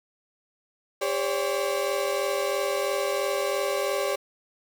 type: tone cluster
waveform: 35% pulse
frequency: 399.1 / 529 / 572 Hz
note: G4 / C5 / D5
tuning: +31 / +19 / -46 cents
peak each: -28 / -29 / -26 dBFS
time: 1.01-4.16 s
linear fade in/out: 10 ms
effects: 8-bit